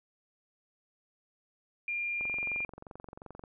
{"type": "tone", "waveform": "sine", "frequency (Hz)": 2400, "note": "D7", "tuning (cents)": 37, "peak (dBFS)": -31, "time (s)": [1.88, 2.65], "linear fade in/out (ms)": 2}
{"type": "click train", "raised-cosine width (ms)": 1, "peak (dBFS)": -31, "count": 29, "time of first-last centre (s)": [2.21, 3.438], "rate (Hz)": 22.8}
{"effects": []}